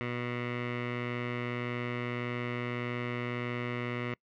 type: tone with low-pass filter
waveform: 15% pulse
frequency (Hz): 121.7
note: B2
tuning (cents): -25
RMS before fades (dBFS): -35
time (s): 0.01-4.14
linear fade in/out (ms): 0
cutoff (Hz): 2300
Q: 3.4
effects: noise-tail reverb RT60 0.1 s tail -26 dB re dry